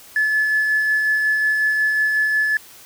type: tone with tremolo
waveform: triangle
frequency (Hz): 1724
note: A6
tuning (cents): -36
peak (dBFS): -11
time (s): 0.16-2.57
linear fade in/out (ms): 2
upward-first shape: sine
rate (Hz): 5.5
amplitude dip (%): 35
effects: tanh soft clip ceiling -12 dBFS + white hiss -44 dBFS RMS until 2.85 s